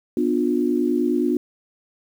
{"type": "chord", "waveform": "sine", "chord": "B diminished", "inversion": "none", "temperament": "just", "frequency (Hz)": [246.9, 296.3, 355.6], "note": ["B3", "D4", "F4"], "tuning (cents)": [0, 15, 31], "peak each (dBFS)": -22, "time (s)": [0.17, 1.37], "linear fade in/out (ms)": 2, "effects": ["8-bit"]}